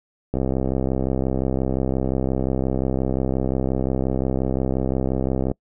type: click train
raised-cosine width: 2 ms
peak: -9 dBFS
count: 341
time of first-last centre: 0.34-5.515 s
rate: 65.7 Hz
effects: noise-tail reverb RT60 0.1 s tail -26 dB re dry